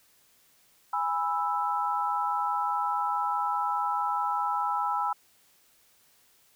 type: chord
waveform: sine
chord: E major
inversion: first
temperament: just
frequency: 824.1 / 988.9 / 1318.5 Hz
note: G#5 / B5 / E6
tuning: -14 / +2 / 0 cents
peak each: -30 dBFS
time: 0.93-5.13 s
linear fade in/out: 5 ms
effects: white hiss -63 dBFS RMS until 6.55 s

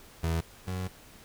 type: tone pair in turn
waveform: 30% pulse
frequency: 82.3 / 92.48 Hz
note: E2 / F#2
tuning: -2 / 0 cents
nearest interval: major second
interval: 202 cents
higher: second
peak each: -24 / -29 dBFS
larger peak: first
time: 0.23-0.41 / 0.67-0.88 s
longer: second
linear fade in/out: 10 ms
effects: pink hiss -53 dBFS RMS until 1.24 s

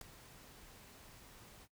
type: noise with ADSR envelope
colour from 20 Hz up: pink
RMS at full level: -42 dBFS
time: 0.01-1.68 s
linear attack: 4 ms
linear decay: 4 ms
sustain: -16 dB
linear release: 51 ms
effects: noise-tail reverb RT60 0.1 s tail -18 dB re dry

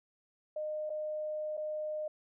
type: tone with dropouts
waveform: sine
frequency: 612 Hz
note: D#5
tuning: 29 cents flat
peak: -34 dBFS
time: 0.56-2.08 s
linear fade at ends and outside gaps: 5 ms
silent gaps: 0.896-0.901 / 1.57-1.575 s
effects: none

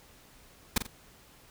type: noise with echo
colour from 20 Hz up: pink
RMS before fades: -24 dBFS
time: 0.76-0.78 s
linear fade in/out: 5 ms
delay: 44 ms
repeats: 2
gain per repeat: -9 dB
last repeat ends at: 0.868 s
effects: pink hiss -57 dBFS RMS until 1.5 s

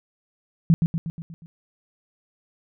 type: tone with echo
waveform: sine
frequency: 164.81 Hz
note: E3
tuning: in tune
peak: -11 dBFS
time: 0.7-0.74 s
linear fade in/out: 0 ms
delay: 120 ms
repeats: 6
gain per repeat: -5 dB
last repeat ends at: 1.46 s
effects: none

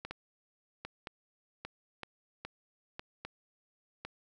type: two click trains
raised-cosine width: 0.3 ms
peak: -24 / -24 dBFS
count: 4 / 6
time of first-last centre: 0.11-2.995 / 0.05-4.05 s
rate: 1.04 / 1.25 Hz
effects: none

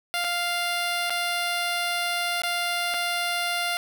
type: tone with dropouts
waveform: 10% pulse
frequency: 698.5 Hz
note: F5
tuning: in tune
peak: -16 dBFS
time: 0.14-3.77 s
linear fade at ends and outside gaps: 0 ms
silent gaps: 0.242-0.246 / 1.097-1.104 / 2.419-2.435 / 2.939-2.943 s
effects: none

